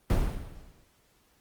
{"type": "noise with exponential decay", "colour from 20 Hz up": "brown", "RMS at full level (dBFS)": -21, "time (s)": [0.1, 0.84], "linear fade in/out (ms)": 1, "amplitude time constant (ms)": 160, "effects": ["pink hiss -66 dBFS RMS until 1.4 s", "Opus 32 kbps"]}